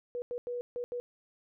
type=tone bursts at uneven times; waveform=sine; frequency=486.3 Hz; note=B4; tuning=27 cents flat; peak=-33 dBFS; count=5; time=0.15-0.22 / 0.31-0.38 / 0.47-0.61 / 0.76-0.84 / 0.92-1 s; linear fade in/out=0 ms; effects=none